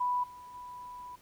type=tone with level steps; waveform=sine; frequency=987.8 Hz; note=B5; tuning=in tune; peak=-27 / -46 / -42 dBFS; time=0-1.16 s; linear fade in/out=10 ms; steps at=0.23 / 0.54 s; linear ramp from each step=10 ms; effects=pink hiss -61 dBFS RMS until 1.21 s